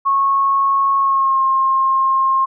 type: tone with pitch glide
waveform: sine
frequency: 1097 to 1066.4 Hz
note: C#6 to C6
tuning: -18 to +33 cents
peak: -12 dBFS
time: 0.05-2.46 s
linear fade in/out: 20 ms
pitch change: -49 cents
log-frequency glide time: 0.99-1.42 s
effects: none